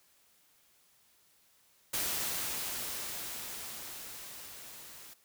white noise with level ramp, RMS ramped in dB -33 to -51 dBFS, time 1.93-5.14 s, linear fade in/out 10 ms, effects white hiss -67 dBFS RMS until 5.24 s

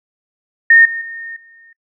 sine tone with level steps, 1834 Hz, A#6, 29 cents flat, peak -4 / -20 / -26 / -42 dBFS, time 0.7-1.73 s, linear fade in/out 5 ms, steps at 0.85 / 1.01 / 1.36 s, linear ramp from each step 5 ms, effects noise-tail reverb RT60 0.1 s tail -24 dB re dry

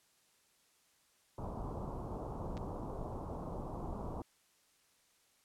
pink low-pass noise, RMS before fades -42 dBFS, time 1.38-4.22 s, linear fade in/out 2 ms, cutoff 1100 Hz, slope 48 dB/octave
clicks, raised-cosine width 0.2 ms, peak -35 dBFS, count 2, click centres 2.57 / 2.576 s
effects white hiss -71 dBFS RMS until 5.44 s + low-pass 11000 Hz 12 dB/octave

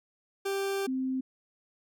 40% pulse / sine tone pair in turn, 392.9 / 260.9 Hz, G4 / C4, +4 / -5 cents, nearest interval perfect fifth, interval 709 cents, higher first, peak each -28 dBFS, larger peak neither, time 0.45-0.87 / 0.87-1.21 s, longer first, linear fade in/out 10 ms, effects none

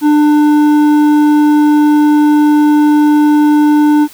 sine tone with hard clipping, 298.2 Hz, D4, 27 cents sharp, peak -7 dBFS, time 0.01-4.08 s, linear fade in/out 50 ms, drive 8 dB, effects white hiss -37 dBFS RMS until 4.13 s

